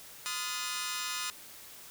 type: tone cluster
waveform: 10% pulse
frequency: 1019 / 1246 / 1425 / 1744 Hz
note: C6 / D#6 / F6 / A6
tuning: -46 / +2 / +34 / -16 cents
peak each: -32 / -29 / -32 / -33 dBFS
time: 0.26-1.3 s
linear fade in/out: 0 ms
effects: white hiss -50 dBFS RMS until 1.9 s